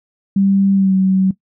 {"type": "tone with pitch glide", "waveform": "sine", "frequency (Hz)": [196, 189.65], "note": ["G3", "F#3"], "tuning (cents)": [0, 43], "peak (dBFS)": -10, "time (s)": [0.36, 1.31], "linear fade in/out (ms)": 5, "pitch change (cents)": -57, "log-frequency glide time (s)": [0.74, 0.94], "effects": ["noise-tail reverb RT60 0.1 s tail -17 dB re dry"]}